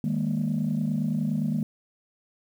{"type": "chord", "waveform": "sine", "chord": "D# suspended fourth", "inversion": "none", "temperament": "equal with one note detuned", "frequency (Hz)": [155.56, 203.4, 233.1], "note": ["D#3", "G#3", "A#3"], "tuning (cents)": [0, -36, 0], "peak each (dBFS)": -27, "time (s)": [0.04, 1.63], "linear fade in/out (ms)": 2, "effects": ["tanh soft clip ceiling -18 dBFS", "9-bit"]}